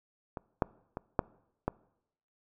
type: clicks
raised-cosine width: 1 ms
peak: -23 / -11 / -22 / -11 / -15 dBFS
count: 5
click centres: 0.372 / 0.622 / 0.971 / 1.192 / 1.68 s
effects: noise-tail reverb RT60 0.8 s tail -23 dB re dry